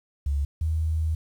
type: tone pair in turn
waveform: sine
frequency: 70.8 / 79.47 Hz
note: C#2 / D#2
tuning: +37 / +37 cents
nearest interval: major second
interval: 200 cents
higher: second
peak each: -22 dBFS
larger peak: neither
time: 0.26-0.45 / 0.61-1.15 s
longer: second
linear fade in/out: 5 ms
effects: 9-bit